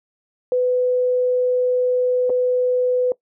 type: tone with dropouts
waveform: sine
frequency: 500 Hz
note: B4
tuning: 21 cents sharp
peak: -15 dBFS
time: 0.52-3.12 s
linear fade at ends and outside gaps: 1 ms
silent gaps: 2.296-2.301 s
effects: noise-tail reverb RT60 0.1 s tail -20 dB re dry